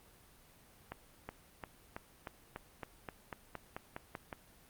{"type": "accelerating click train", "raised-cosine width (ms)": 0.5, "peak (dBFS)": -26, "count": 14, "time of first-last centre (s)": [0.92, 4.328], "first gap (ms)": 370, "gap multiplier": 0.94, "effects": ["pink hiss -62 dBFS RMS until 4.69 s", "Opus 32 kbps"]}